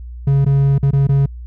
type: tone with dropouts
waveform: triangle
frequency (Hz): 138.59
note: C#3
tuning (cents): 0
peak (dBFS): -8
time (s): 0.27-1.26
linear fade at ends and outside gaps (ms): 5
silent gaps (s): 0.448-0.462 / 0.782-0.828 / 0.909-0.931 / 1.071-1.09
effects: added 60 Hz sine -28 dBFS peak until 1.46 s